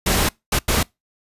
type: noise bursts at uneven times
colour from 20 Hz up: pink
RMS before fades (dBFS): -18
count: 3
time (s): 0.06-0.29 / 0.52-0.59 / 0.68-0.83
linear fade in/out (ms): 5
effects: noise-tail reverb RT60 0.2 s tail -25 dB re dry + resampled to 32000 Hz